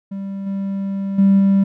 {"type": "tone with level steps", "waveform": "triangle", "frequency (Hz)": 196, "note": "G3", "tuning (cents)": 0, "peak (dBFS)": [-22, -18, -6, -8], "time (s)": [0.11, 1.64], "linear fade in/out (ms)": 10, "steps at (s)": [0.46, 1.18, 1.39], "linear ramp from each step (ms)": 10, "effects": ["tanh soft clip ceiling -5 dBFS"]}